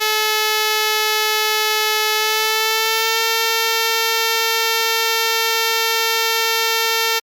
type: tone with pitch glide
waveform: 5% pulse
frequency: 431 to 452.2 Hz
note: A4 to A4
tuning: -36 to +47 cents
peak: -4 dBFS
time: 0-7.2 s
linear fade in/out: 20 ms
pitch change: +83 cents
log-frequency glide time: 2.15-3.23 s
effects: Opus 48 kbps